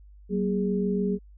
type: tone cluster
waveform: sine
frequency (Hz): 189.6 / 236.4 / 413.2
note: F#3 / A#3 / G#4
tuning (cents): +43 / +24 / -9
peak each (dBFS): -25 / -32 / -28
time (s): 0.29-1.19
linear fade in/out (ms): 50
effects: added 50 Hz sine -47 dBFS peak until 1.37 s